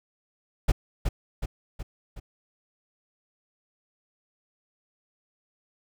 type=noise with echo; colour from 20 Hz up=brown; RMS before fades=-19 dBFS; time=0.68-0.72 s; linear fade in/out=10 ms; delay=370 ms; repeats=4; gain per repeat=-5 dB; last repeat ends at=2.2 s; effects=none